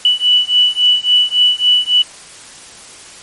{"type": "beating tone pair", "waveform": "sine", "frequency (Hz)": [2960, 2963.6], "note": ["F#7", "F#7"], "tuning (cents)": [0, 2], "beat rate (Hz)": 3.6, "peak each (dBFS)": -12, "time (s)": [0.05, 2.02], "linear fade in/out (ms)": 2, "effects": ["white hiss -36 dBFS RMS until 3.22 s", "MP3 48 kbps"]}